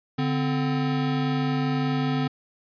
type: tone pair together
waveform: square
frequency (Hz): 145.5 / 257.5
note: D3 / C4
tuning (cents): -16 / -28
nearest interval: minor seventh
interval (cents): 988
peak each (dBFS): -26 / -26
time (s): 0.18-2.28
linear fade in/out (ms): 10
effects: resampled to 11025 Hz